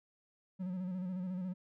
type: tone with vibrato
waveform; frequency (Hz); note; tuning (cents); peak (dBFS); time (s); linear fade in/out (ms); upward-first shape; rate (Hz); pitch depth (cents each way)
triangle; 183.5; F#3; -14; -34; 0.59-1.54; 20; square; 14; 44
effects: none